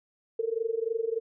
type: tone with amplitude modulation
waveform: sine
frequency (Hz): 453.5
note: A#4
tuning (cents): -48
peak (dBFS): -23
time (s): 0.39-1.2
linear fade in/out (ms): 5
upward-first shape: sine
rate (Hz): 23.3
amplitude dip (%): 90
effects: none